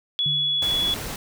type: tone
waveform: sine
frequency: 3390 Hz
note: G#7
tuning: 35 cents sharp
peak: -20 dBFS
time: 0.19-0.94 s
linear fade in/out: 0 ms
type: tone with exponential decay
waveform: sine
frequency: 147.3 Hz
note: D3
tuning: 6 cents sharp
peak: -26 dBFS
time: 0.26-0.95 s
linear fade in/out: 2 ms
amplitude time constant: 150 ms
type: noise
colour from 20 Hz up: pink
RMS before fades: -32 dBFS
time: 0.62-1.16 s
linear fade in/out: 2 ms
effects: none